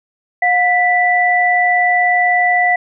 sine tone pair together, 716.4 / 1975.5 Hz, F5 / B6, +44 / 0 cents, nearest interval octave + tritone, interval 1756 cents, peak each -13 dBFS, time 0.42-2.76 s, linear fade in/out 5 ms, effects none

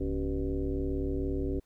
sine tone with frequency modulation, 174.61 Hz, F3, in tune, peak -28 dBFS, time 0-1.6 s, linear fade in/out 10 ms, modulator 104 Hz, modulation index 2.5, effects pink hiss -73 dBFS RMS until 1.65 s

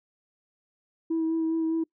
sine tone with vibrato, 324.4 Hz, E4, 28 cents flat, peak -22 dBFS, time 1.1-1.84 s, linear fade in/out 10 ms, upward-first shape sine, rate 4.9 Hz, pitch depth 16 cents each way, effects noise-tail reverb RT60 0.1 s tail -25 dB re dry + tanh soft clip ceiling -21 dBFS

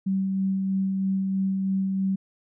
sine tone with tremolo, 192.2 Hz, G3, 34 cents flat, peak -21 dBFS, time 0.06-2.16 s, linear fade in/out 10 ms, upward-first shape sine, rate 3.1 Hz, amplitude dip 25%, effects none

